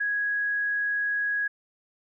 sine tone, 1661.2 Hz, G#6, in tune, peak -24 dBFS, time 0-1.48 s, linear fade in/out 10 ms, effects none

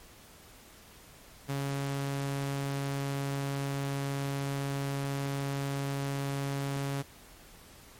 sawtooth tone, 139 Hz, C#3, 5 cents sharp, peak -27 dBFS, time 1.48-7.03 s, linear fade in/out 20 ms, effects pink hiss -54 dBFS RMS until 7.99 s + MP3 64 kbps

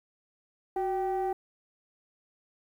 sine tone pair together, 370.1 / 778 Hz, F#4 / G5, 0 / -13 cents, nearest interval octave + minor second, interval 1287 cents, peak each -28 dBFS, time 0.76-1.33 s, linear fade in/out 5 ms, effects tanh soft clip ceiling -24 dBFS + 10-bit

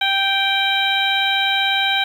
harmonic tone with a mistuned harmonic, 784 Hz, G5, in tune, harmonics 1 / 2 / 3 / 4 / 5, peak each -22 / -22 / -22 / -22 / -22 dBFS, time 0.01-2.04 s, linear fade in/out 5 ms, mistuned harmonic 5, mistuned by -31 cents, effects 7-bit

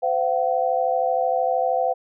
sine tone cluster, 514 / 687 / 760 Hz, C5 / F5 / F#5, -31 / -29 / +46 cents, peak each -23 dBFS, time 0.02-1.94 s, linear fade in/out 20 ms, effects none

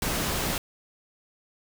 pink noise, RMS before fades -28 dBFS, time 0.02-0.58 s, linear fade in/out 2 ms, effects none

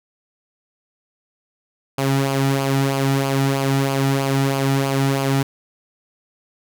sawtooth tone with flanger, 136.5 Hz, C#3, 26 cents flat, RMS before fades -19 dBFS, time 1.98-5.43 s, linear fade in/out 5 ms, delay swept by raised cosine 0.52 to 1.92 ms, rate 3.1 Hz, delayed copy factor -0.55, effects none

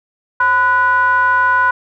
triangle ring-modulated tone, 233.1 Hz, A#3, in tune, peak -5 dBFS, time 0.4-1.71 s, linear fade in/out 5 ms, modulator 1240 Hz, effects none

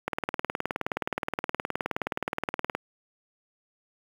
click train, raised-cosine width 0.5 ms, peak -12 dBFS, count 52, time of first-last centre 0.08-2.75 s, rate 19.1 Hz, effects high-pass 150 Hz 12 dB/octave + 7-bit

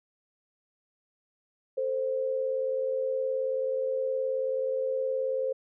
sine tone pair together, 445.2 / 524.1 Hz, A4 / C5, +20 / +3 cents, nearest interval minor third, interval 283 cents, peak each -34 / -27 dBFS, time 1.77-5.53 s, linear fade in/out 10 ms, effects none

